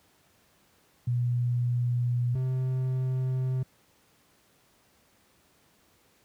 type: tone pair in turn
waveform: sine / triangle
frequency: 121.7 / 129.42 Hz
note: B2 / C3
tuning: -25 / -19 cents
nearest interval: minor second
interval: 106 cents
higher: second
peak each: -23 dBFS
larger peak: neither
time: 1.07-2.35 / 2.35-3.63 s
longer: neither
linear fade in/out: 5 ms
effects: pink hiss -64 dBFS RMS until 6.24 s + high-pass 80 Hz 12 dB/octave